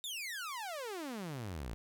sawtooth exponential sweep, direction down, 3729 to 51.5 Hz, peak -36 dBFS, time 0.04-1.74 s, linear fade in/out 0 ms, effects none

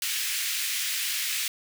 pink high-pass noise, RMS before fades -29 dBFS, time 0.02-1.48 s, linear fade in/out 2 ms, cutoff 2000 Hz, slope 24 dB/octave, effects none

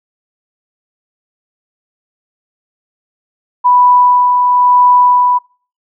sine tone with tremolo, 987.8 Hz, B5, in tune, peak -4 dBFS, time 3.64-5.39 s, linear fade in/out 20 ms, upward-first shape sine, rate 1 Hz, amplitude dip 35%, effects noise-tail reverb RT60 0.4 s tail -25 dB re dry

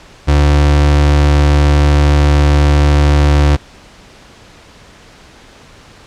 35% pulse tone, 73 Hz, D2, 10 cents flat, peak -5 dBFS, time 0.27-3.57 s, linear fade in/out 20 ms, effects pink hiss -40 dBFS RMS until 6.06 s + low-pass 6000 Hz 12 dB/octave

